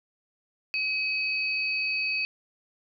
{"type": "tone pair together", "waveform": "sine", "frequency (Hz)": [2544, 4533], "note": ["D#7", "C#8"], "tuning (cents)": [38, 38], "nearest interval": "minor seventh", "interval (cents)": 1000, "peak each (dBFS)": [-26, -33], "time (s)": [0.74, 2.25], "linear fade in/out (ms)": 0, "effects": []}